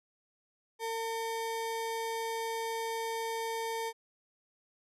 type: ring-modulated tone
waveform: square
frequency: 680 Hz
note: F5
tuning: 46 cents flat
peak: -31 dBFS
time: 0.79-3.93 s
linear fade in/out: 50 ms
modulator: 226 Hz
effects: resampled to 32000 Hz